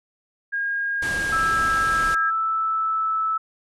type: tone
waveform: sine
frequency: 1625 Hz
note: G#6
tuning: 38 cents flat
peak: -22 dBFS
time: 0.52-2.31 s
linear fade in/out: 20 ms
type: low-pass noise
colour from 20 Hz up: pink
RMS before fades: -32 dBFS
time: 1.02-2.15 s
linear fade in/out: 5 ms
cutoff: 11000 Hz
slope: 48 dB/octave
type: tone with pitch glide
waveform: sine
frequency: 1318.5 to 1309.4 Hz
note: E6 to E6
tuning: 0 to -12 cents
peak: -20 dBFS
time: 1.32-3.38 s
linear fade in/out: 10 ms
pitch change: -12 cents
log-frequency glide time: 2.38-3.19 s
effects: none